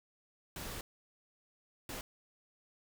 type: noise bursts at uneven times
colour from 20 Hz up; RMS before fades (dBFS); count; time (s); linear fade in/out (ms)
pink; -43; 2; 0.56-0.81 / 1.89-2.01; 2
effects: none